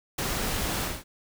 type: noise with ADSR envelope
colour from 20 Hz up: pink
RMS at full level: -25 dBFS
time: 0.18-1.04 s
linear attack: 9 ms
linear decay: 5 ms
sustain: -4 dB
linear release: 210 ms
effects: none